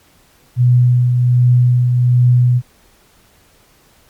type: tone with tremolo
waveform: sine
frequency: 123.47 Hz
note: B2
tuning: in tune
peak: -6 dBFS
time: 0.56-2.62 s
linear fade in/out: 50 ms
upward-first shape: triangle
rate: 1.3 Hz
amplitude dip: 40%
effects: pink hiss -51 dBFS RMS until 4.09 s + MP3 96 kbps